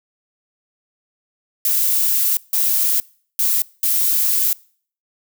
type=noise bursts at uneven times; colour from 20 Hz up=violet; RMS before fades=-17 dBFS; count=4; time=1.65-2.37 / 2.53-3 / 3.39-3.62 / 3.83-4.53 s; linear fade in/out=2 ms; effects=noise-tail reverb RT60 0.5 s tail -24 dB re dry